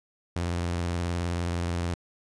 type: tone with vibrato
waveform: sawtooth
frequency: 86.6 Hz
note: F2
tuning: 14 cents flat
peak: -23 dBFS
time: 0.36-1.94 s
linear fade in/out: 0 ms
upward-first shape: square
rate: 19 Hz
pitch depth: 42 cents each way
effects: resampled to 22050 Hz + 10-bit